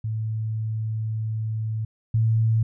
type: tone pair in turn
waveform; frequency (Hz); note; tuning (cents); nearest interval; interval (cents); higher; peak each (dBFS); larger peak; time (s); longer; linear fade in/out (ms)
sine; 110 / 111.92; A2 / A2; 0 / +30; unison; 30; second; -24 / -17; second; 0.04-1.85 / 2.14-2.63; first; 5
effects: none